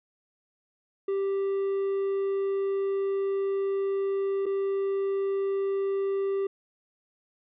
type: tone with dropouts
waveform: triangle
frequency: 392.3 Hz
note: G4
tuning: 1 cent sharp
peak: -23 dBFS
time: 1.08-6.47 s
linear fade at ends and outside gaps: 5 ms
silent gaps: 4.458-4.463 s
effects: resampled to 8000 Hz